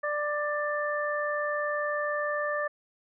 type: harmonic tone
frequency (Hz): 591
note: D5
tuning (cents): +11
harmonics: 1 / 2 / 3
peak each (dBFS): -30 / -33 / -32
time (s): 0.03-2.68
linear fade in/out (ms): 10
effects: none